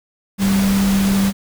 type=tone in noise; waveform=sine; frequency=196 Hz; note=G3; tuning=in tune; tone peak=-13 dBFS; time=0.38-1.33 s; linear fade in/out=50 ms; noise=pink; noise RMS=-24 dBFS; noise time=0.38-1.33 s; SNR=+8 dB; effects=none